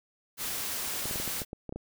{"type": "noise", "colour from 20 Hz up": "white", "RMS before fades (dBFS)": -34, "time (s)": [0.37, 1.45], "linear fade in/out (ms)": 50}
{"type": "clicks", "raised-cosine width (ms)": 2, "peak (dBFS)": -24, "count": 10, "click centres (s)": [1.056, 1.111, 1.158, 1.2, 1.277, 1.418, 1.531, 1.693, 1.725, 1.76]}
{"effects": []}